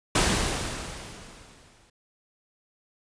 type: noise with exponential decay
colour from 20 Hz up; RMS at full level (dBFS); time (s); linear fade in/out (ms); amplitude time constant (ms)
pink; -20; 0.15-1.9; 5; 380
effects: resampled to 22050 Hz